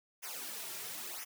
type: noise with flanger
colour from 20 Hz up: white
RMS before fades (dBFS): -43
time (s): 0.22-1.25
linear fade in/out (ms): 20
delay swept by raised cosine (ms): 0.24 to 4.04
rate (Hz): 0.99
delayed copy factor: -0.85
effects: high-pass 200 Hz 12 dB/octave